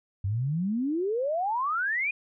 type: exponential sweep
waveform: sine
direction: up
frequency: 92.5 to 2489 Hz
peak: -25 dBFS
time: 0.24-2.11 s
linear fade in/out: 5 ms
effects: none